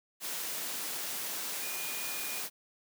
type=tone in noise; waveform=sine; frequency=2446 Hz; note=D#7; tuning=30 cents flat; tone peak=-43 dBFS; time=1.59-2.43 s; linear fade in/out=50 ms; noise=white; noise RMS=-37 dBFS; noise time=0.2-2.5 s; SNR=-9 dB; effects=high-pass 200 Hz 12 dB/octave